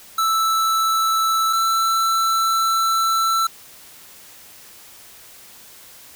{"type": "tone pair in turn", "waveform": "square", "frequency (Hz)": [1318.5, 1333.1], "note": ["E6", "E6"], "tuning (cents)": [0, 19], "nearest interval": "unison", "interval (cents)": 19, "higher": "second", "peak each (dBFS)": -17, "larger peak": "neither", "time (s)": [[0.18, 1.53], [1.53, 3.47]], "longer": "second", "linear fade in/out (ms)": 5, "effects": ["white hiss -44 dBFS RMS until 6.15 s"]}